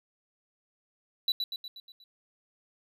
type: tone with echo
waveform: triangle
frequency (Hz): 3951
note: B7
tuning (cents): 0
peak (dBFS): -22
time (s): 1.28-1.32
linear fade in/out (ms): 2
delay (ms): 120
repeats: 6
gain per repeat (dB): -5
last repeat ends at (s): 2.04
effects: none